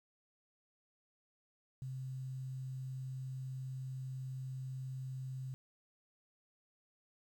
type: tone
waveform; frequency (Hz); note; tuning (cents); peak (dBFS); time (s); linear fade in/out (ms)
sine; 130.81; C3; 0; -40; 1.82-5.54; 0
effects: 11-bit